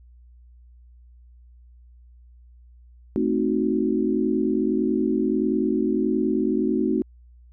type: chord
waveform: sine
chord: A diminished seventh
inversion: none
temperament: equal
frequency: 220 / 261.6 / 311.1 / 370 Hz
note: A3 / C4 / Eb4 / Gb4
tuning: 0 / 0 / 0 / 0 cents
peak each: -25 dBFS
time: 3.16-7.02 s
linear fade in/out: 0 ms
effects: added 60 Hz sine -47 dBFS peak until 7.52 s